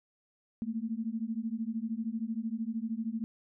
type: beating tone pair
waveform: sine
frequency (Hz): 218.7 / 231.7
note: A3 / A#3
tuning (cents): -10 / -10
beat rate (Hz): 13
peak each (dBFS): -35 / -35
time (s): 0.62-3.24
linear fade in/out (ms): 0
effects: none